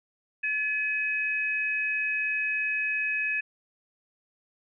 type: tone pair together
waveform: sine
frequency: 1718 / 2535 Hz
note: A6 / D#7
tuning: -42 / +32 cents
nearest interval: perfect fifth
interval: 674 cents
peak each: -30 / -27 dBFS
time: 0.43-3.41 s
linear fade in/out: 10 ms
effects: none